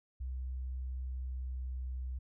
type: tone with pitch glide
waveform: sine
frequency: 64 to 63.59 Hz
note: C2 to C2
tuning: -38 to -49 cents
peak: -36 dBFS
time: 0.2-2.19 s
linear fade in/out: 10 ms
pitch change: -11 cents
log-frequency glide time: 1.07-1.76 s
effects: none